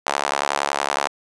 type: tone with high-pass filter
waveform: sawtooth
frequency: 70.8 Hz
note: C#2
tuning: 37 cents sharp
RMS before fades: -23 dBFS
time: 0.06-1.08 s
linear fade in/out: 10 ms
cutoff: 810 Hz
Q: 1.7
effects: resampled to 22050 Hz + 7-bit